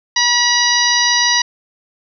harmonic tone, 966 Hz, B5, 39 cents flat, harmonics 1 / 2 / 3 / 4 / 5 / 6, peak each -20 / -17 / -22 / -19 / -17 / -18 dBFS, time 0.16-1.42 s, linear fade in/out 5 ms, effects none

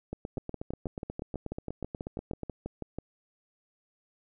two click trains, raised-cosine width 2 ms, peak -22 / -22 dBFS, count 17 / 20, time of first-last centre 0.38-2.986 / 0.13-2.433 s, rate 6.14 / 8.25 Hz, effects none

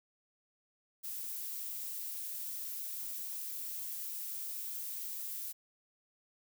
violet noise, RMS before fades -41 dBFS, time 1.03-5.53 s, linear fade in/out 20 ms, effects none

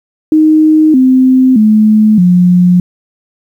sine tone with pitch steps, 311.1 / 258.6 / 215 / 178.68 Hz, D#4 / C4 / A3 / F3, 0 / -20 / -40 / +40 cents, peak -3 dBFS, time 0.32-2.8 s, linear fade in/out 2 ms, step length 620 ms, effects 7-bit

